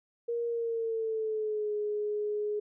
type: tone with pitch glide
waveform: sine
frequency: 470 to 418.7 Hz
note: A#4 to G#4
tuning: +14 to +14 cents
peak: -29 dBFS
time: 0.28-2.6 s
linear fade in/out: 10 ms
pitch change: -200 cents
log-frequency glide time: 0.47-1.73 s
effects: none